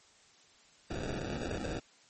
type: noise with sample-and-hold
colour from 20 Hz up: white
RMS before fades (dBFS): -37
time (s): 0.9-1.8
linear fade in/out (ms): 10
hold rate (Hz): 1050
effects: white hiss -62 dBFS RMS until 2.09 s + MP3 32 kbps